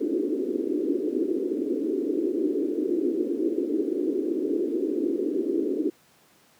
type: band-pass noise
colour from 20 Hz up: pink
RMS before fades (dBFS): -26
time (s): 0-5.9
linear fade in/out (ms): 5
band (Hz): 280 to 410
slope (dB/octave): 48
effects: pink hiss -59 dBFS RMS until 6.59 s + high-pass 150 Hz 12 dB/octave